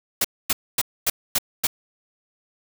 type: noise bursts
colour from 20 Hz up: white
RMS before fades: -20 dBFS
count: 6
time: 0.21-1.67 s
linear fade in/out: 5 ms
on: 35 ms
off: 250 ms
effects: none